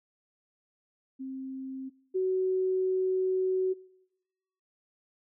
sine tone pair in turn, 264.5 / 374.1 Hz, C4 / F#4, +19 / +19 cents, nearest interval tritone, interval 600 cents, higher second, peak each -35 / -25 dBFS, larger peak second, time 1.19-1.9 / 2.14-3.74 s, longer second, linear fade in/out 20 ms, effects noise-tail reverb RT60 1.0 s tail -24 dB re dry

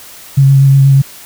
sine tone with vibrato, 136.8 Hz, C#3, 23 cents flat, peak -3 dBFS, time 0.37-1.02 s, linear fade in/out 10 ms, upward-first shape sine, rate 8.3 Hz, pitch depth 17 cents each way, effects white hiss -34 dBFS RMS until 1.25 s

